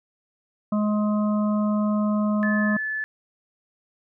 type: harmonic tone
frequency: 210.1 Hz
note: G#3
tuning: 20 cents sharp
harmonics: 1 / 3 / 5 / 6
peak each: -20 / -30 / -34 / -36 dBFS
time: 0.72-2.77 s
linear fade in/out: 5 ms
type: tone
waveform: sine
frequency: 1736 Hz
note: A6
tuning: 24 cents flat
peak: -25 dBFS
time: 2.43-3.04 s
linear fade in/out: 0 ms
effects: none